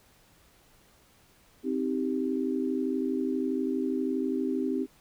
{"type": "chord", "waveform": "sine", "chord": "C minor", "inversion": "none", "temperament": "just", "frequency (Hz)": [261.6, 314, 392.4], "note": ["C4", "Eb4", "G4"], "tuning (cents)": [0, 16, 2], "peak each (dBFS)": [-29, -32, -32], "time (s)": [1.63, 4.87], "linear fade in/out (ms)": 50, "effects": ["pink hiss -61 dBFS RMS until 5 s"]}